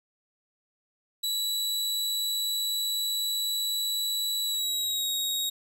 sawtooth tone with pitch glide, 3932 to 3774 Hz, B7 to A#7, -8 to +21 cents, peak -24 dBFS, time 1.23-5.5 s, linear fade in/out 10 ms, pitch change -71 cents, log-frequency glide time 4.44-5.08 s, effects none

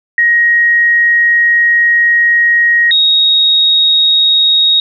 sine tone pair in turn, 1884 / 3761 Hz, A#6 / A#7, +18 / +15 cents, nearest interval octave, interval 1197 cents, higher second, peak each -6 dBFS, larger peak neither, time 0.18-2.91 / 2.91-4.8 s, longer first, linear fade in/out 2 ms, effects none

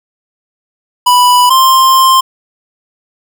square tone pair in turn, 987.8 / 1049.9 Hz, B5 / C6, 0 / +6 cents, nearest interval minor second, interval 106 cents, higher second, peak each -5 dBFS, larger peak neither, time 1.06-1.5 / 1.5-2.21 s, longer second, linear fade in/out 10 ms, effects none

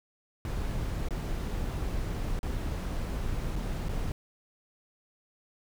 brown noise with dropouts, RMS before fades -32 dBFS, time 0.45-4.12 s, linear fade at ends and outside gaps 1 ms, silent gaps 1.086-1.107 / 2.391-2.43 / 3.557-3.562 / 3.886-3.892 s, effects none

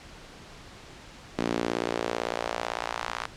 sawtooth tone with high-pass filter sweep, 57.9 Hz, A#1, 11 cents flat, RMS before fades -31 dBFS, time 1.38-3.27 s, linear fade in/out 0 ms, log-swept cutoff 260 to 1100 Hz, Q 1.5, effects pink hiss -47 dBFS RMS until 3.36 s + low-pass 6000 Hz 12 dB/octave

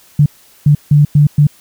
sine tone bursts at uneven times, 146.83 Hz, D3, in tune, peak -4 dBFS, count 5, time 0.19-0.26 / 0.66-0.75 / 0.91-1.05 / 1.15-1.27 / 1.38-1.47 s, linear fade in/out 5 ms, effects white hiss -46 dBFS RMS until 1.6 s

